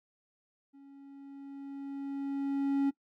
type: tone with level ramp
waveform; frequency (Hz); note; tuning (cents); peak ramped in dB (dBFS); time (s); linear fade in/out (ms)
triangle; 277.2; C#4; 0; -50 to -22; 0.73-2.91; 20
effects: noise-tail reverb RT60 0.1 s tail -19 dB re dry